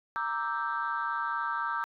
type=chord; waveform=sine; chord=E half-diminished seventh; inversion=second; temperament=equal; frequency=932.3 / 1174.7 / 1318.5 / 1568 Hz; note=Bb5 / D6 / E6 / G6; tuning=0 / 0 / 0 / 0 cents; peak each=-34 dBFS; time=0.16-1.84 s; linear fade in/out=0 ms; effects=tanh soft clip ceiling -21 dBFS